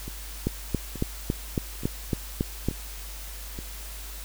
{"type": "two click trains", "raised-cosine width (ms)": 3, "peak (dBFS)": [-11, -23], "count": [9, 5], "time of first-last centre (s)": [[0.47, 2.686], [0.08, 3.589]], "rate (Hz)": [3.61, 1.14], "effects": ["added 50 Hz sine -38 dBFS peak until 4.24 s", "white hiss -42 dBFS RMS until 4.24 s"]}